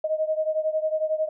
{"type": "beating tone pair", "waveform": "sine", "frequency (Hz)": [622.3, 633.3], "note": ["D#5", "D#5"], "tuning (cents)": [0, 30], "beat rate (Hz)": 11, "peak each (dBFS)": [-24, -27], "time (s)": [0.04, 1.29], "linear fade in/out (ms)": 5, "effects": []}